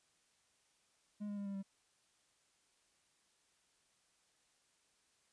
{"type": "tone with pitch steps", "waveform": "triangle", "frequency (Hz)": [207.7, 204.5, 201.3, 198.21, 195.14], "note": ["G#3", "G#3", "G3", "G3", "G3"], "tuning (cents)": [0, -26, 46, 19, -8], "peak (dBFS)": -38, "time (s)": [1.2, 1.63], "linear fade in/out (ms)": 20, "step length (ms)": 86, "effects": ["white hiss -75 dBFS RMS until 5.32 s", "resampled to 22050 Hz"]}